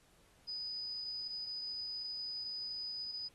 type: tone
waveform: sine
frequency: 4978 Hz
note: D#8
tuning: in tune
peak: -39 dBFS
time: 0.47-3.29 s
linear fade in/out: 20 ms
effects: pink hiss -68 dBFS RMS until 3.34 s + AAC 32 kbps